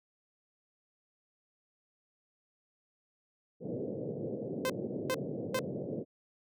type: band-pass noise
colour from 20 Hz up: white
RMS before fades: -38 dBFS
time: 3.6-6.05 s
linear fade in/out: 50 ms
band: 110 to 540 Hz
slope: 48 dB/octave
type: tone bursts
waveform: sawtooth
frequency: 517 Hz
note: C5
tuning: 21 cents flat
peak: -26 dBFS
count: 3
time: 4.65-5.591 s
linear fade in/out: 0 ms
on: 47 ms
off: 400 ms
effects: none